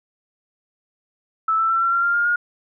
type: tone with pitch steps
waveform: sine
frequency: 1312 / 1328 / 1344.2 / 1360.6 / 1377.2 / 1394 / 1411 / 1428.3 Hz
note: E6 / E6 / E6 / F6 / F6 / F6 / F6 / F6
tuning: -9 / +12 / +33 / -46 / -25 / -4 / +17 / +38 cents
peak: -16 dBFS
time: 1.48-2.36 s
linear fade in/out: 5 ms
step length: 110 ms
effects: none